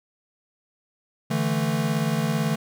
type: chord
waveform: square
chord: D suspended second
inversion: none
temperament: equal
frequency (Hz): 146.83 / 164.81 / 220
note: D3 / E3 / A3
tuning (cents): 0 / 0 / 0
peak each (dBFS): -27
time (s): 1.3-2.56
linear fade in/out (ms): 10
effects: none